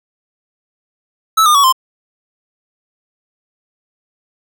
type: tone with pitch steps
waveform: square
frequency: 1307 / 1212.5 / 1124.7 / 1043.4 Hz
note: E6 / D#6 / C#6 / C6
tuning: -15 / -45 / +25 / -5 cents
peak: -8 dBFS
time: 1.37-1.726 s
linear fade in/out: 10 ms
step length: 89 ms
effects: none